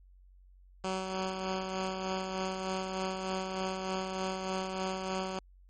10% pulse tone with tremolo, 188.5 Hz, F#3, 32 cents sharp, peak -23 dBFS, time 0.84-5.39 s, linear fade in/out 2 ms, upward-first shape sine, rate 3.3 Hz, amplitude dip 40%, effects added 46 Hz sine -55 dBFS peak until 5.69 s + MP3 32 kbps

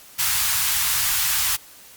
white band-stop noise, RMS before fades -21 dBFS, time 0.18-1.57 s, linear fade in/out 20 ms, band 130 to 910 Hz, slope 24 dB/octave, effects white hiss -46 dBFS RMS until 1.96 s + Opus 48 kbps

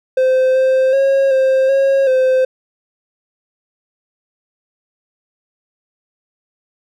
triangle tone with pitch steps, 518 / 523 / 544 / 528 / 544 / 518 Hz, C5 / C5 / C#5 / C5 / C#5 / C5, -17 / -1 / -33 / +16 / -33 / -17 cents, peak -8 dBFS, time 0.17-2.45 s, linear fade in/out 5 ms, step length 380 ms, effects none

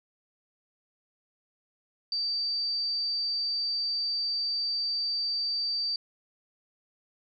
sine tone, 4641 Hz, D8, 21 cents flat, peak -27 dBFS, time 2.12-5.96 s, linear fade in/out 2 ms, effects none

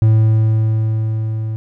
triangle tone with level ramp, 110 Hz, A2, in tune, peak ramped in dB -5 to -17 dBFS, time 0.02-1.56 s, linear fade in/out 0 ms, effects none

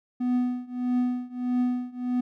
triangle tone with tremolo, 248.1 Hz, B3, 8 cents sharp, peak -18 dBFS, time 0.2-2.21 s, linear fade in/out 10 ms, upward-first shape triangle, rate 1.6 Hz, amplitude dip 95%, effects none

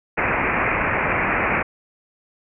white low-pass noise, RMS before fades -21 dBFS, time 0.17-1.63 s, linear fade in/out 10 ms, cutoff 2500 Hz, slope 96 dB/octave, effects none

